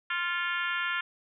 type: harmonic tone with a mistuned harmonic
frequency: 348.5 Hz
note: F4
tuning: 4 cents flat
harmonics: 3 / 4 / 5 / 6 / 7 / 8 / 9 / 10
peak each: -38 / -32 / -33 / -38 / -41 / -39 / -40 / -47 dBFS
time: 0.1-1.01 s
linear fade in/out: 5 ms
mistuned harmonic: 6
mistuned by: +61 cents
effects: none